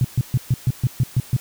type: tone bursts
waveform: sine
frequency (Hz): 125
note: B2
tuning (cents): +21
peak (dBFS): -13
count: 9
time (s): 0.01-1.365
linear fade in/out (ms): 2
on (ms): 35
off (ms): 130
effects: white hiss -42 dBFS RMS until 1.4 s